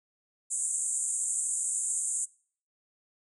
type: band-pass noise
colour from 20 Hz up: white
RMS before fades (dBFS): -31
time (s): 0.5-2.26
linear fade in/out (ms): 20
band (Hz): 7000 to 9400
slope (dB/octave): 96
effects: noise-tail reverb RT60 0.5 s tail -24 dB re dry